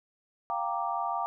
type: chord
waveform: sine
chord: G minor seventh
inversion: third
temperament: equal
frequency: 698.5 / 784 / 932.3 / 1174.7 Hz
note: F5 / G5 / Bb5 / D6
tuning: 0 / 0 / 0 / 0 cents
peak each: -34 dBFS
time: 0.5-1.26 s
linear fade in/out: 0 ms
effects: none